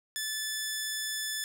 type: tone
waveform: 10% pulse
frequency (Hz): 1742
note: A6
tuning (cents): -18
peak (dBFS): -23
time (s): 0.16-1.44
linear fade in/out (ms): 0
effects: none